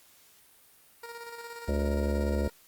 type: tone with tremolo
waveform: 15% pulse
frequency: 468.3 Hz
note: A#4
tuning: 8 cents sharp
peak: -33 dBFS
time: 1.03-2.5 s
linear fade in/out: 5 ms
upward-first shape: square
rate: 17 Hz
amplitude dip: 40%
type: harmonic tone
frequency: 71.6 Hz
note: D2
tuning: 43 cents flat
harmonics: 1 / 3 / 4 / 5 / 6 / 7 / 8 / 9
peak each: -28 / -33 / -40 / -36 / -42 / -36 / -37 / -42 dBFS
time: 1.68-2.48 s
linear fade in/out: 5 ms
effects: white hiss -59 dBFS RMS until 2.67 s + Opus 48 kbps